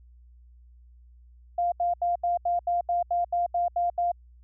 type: tone bursts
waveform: sine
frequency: 698.5 Hz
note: F5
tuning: in tune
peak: -22 dBFS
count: 12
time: 1.58-4.118 s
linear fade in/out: 5 ms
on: 140 ms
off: 78 ms
effects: added 60 Hz sine -50 dBFS peak until 4.43 s